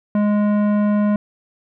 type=tone with tanh clipping; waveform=sine; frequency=207.7 Hz; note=G#3; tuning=in tune; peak=-16 dBFS; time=0.15-1.16 s; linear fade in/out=2 ms; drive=14 dB; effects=none